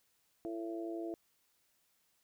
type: harmonic tone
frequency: 111.8 Hz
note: A2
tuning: 28 cents sharp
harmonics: 3 / 4 / 5 / 6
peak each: -39 / -47 / -53 / -45 dBFS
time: 0.45-1.14 s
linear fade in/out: 0 ms
effects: white hiss -75 dBFS RMS until 2.23 s